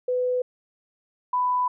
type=tone pair in turn; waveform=sine; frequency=500 / 995.1 Hz; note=B4 / B5; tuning=+21 / +13 cents; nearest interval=octave; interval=1192 cents; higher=second; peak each=-21 / -20 dBFS; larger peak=second; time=0.08-0.42 / 1.33-1.68 s; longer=second; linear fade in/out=5 ms; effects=none